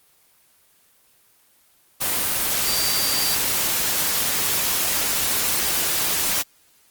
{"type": "tone in noise", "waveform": "sine", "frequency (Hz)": 4684, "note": "D8", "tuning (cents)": -5, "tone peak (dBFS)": -25, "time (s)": [2.66, 3.36], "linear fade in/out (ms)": 20, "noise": "white", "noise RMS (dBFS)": -22, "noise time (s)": [2, 6.43], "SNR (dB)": -6, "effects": ["white hiss -58 dBFS RMS until 6.9 s", "Opus 24 kbps"]}